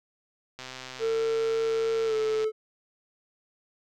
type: click train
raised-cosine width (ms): 0.2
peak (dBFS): -22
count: 240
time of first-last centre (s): 0.59-2.443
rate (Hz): 129
type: tone with pitch glide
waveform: triangle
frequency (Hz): 450.5 to 435.2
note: A4 to A4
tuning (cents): +41 to -19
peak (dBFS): -22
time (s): 0.99-2.52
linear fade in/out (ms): 50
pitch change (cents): -60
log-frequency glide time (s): 2.05-2.14
effects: none